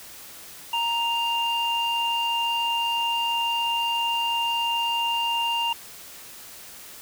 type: tone pair together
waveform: sine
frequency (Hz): 934 / 2799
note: A#5 / F7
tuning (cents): +3 / +3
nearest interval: octave + perfect fifth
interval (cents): 1900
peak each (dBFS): -24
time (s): 0.73-5.73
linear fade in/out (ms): 5
effects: tanh soft clip ceiling -16 dBFS + white hiss -43 dBFS RMS until 7.01 s